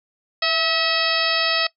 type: harmonic tone with a mistuned harmonic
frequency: 645 Hz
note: E5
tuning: 38 cents flat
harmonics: 1 / 2 / 3 / 4 / 5 / 6 / 7 / 8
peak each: -26 / -26 / -26 / -26 / -26 / -26 / -26 / -26 dBFS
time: 0.42-1.67 s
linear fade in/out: 5 ms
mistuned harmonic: 1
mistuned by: +47 cents
effects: noise-tail reverb RT60 0.1 s tail -21 dB re dry